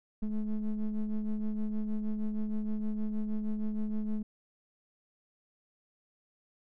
triangle ring-modulated tone, 108.2 Hz, A2, 29 cents flat, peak -24 dBFS, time 0.22-4.23 s, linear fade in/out 10 ms, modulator 105 Hz, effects none

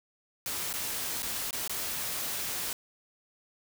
white noise with dropouts, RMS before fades -34 dBFS, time 0.46-2.73 s, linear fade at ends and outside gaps 1 ms, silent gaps 0.729-0.738 / 1.222-1.229 / 1.508-1.529 / 1.677-1.695 s, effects none

